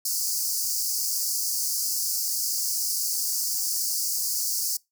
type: high-pass noise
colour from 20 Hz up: pink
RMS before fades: -27 dBFS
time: 0.05-4.77 s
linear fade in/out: 5 ms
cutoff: 4600 Hz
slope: 96 dB/octave
effects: noise-tail reverb RT60 0.2 s tail -24 dB re dry